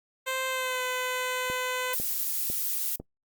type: tone with pitch glide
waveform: 10% pulse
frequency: 522 to 506.3 Hz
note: C5 to B4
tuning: -4 to +43 cents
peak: -20 dBFS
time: 0.26-1.95 s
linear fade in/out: 20 ms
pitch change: -53 cents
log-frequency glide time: 0.47-0.82 s
type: click train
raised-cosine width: 2 ms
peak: -24 dBFS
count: 4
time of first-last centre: 1.5-3 s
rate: 2 Hz
type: noise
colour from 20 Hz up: violet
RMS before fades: -29 dBFS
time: 1.93-2.96 s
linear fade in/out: 5 ms
effects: noise-tail reverb RT60 0.1 s tail -25 dB re dry + Opus 48 kbps